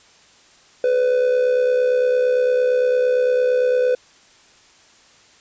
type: tone with amplitude modulation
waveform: triangle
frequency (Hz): 500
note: B4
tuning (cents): +21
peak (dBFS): -10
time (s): 0.84-3.95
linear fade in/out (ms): 2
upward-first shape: sine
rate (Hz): 68.8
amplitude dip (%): 55
effects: white hiss -51 dBFS RMS until 5.4 s + resampled to 16000 Hz